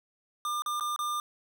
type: tone with dropouts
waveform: square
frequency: 1200 Hz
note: D6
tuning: 37 cents sharp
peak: -30 dBFS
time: 0.45-1.2 s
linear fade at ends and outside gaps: 1 ms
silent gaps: 0.621-0.661 / 0.798-0.808 / 0.962-0.99 s
effects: none